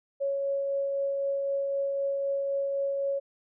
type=tone with tremolo; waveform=sine; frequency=554.4 Hz; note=C#5; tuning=in tune; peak=-25 dBFS; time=0.2-3.2 s; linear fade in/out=20 ms; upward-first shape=triangle; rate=3.9 Hz; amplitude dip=25%; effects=none